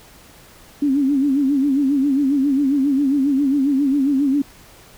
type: tone with vibrato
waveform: sine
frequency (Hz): 277.2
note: C#4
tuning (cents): 0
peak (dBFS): -14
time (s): 0.82-4.42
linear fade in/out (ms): 5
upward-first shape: sine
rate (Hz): 7.4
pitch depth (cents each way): 99
effects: pink hiss -46 dBFS RMS until 4.97 s